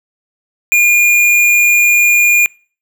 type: tone with tanh clipping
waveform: sine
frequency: 2421 Hz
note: D#7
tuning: 48 cents flat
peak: -8 dBFS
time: 0.72-2.46 s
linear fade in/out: 0 ms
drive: 16 dB
effects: noise-tail reverb RT60 0.4 s tail -25 dB re dry